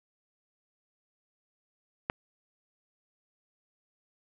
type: click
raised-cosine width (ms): 0.5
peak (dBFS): -13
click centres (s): 2.099
effects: none